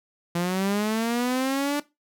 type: linear sweep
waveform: sawtooth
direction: up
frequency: 170 to 293.7 Hz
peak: -19 dBFS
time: 0.35-1.8 s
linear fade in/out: 5 ms
effects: noise-tail reverb RT60 0.2 s tail -17 dB re dry